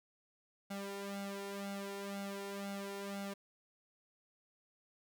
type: tone with flanger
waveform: sawtooth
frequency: 198.8 Hz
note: G3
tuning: 25 cents sharp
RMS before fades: -43 dBFS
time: 0.7-3.34 s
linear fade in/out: 10 ms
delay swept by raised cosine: 1.4 to 2.2 ms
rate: 2 Hz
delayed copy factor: +0.85
effects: none